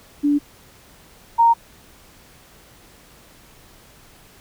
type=tone pair in turn; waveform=sine; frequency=290 / 927.6 Hz; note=D4 / A#5; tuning=-22 / -9 cents; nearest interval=octave + minor sixth; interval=2013 cents; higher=second; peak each=-14 / -10 dBFS; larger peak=second; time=0.23-0.39 / 1.38-1.54 s; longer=neither; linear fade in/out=20 ms; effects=pink hiss -49 dBFS RMS until 4.4 s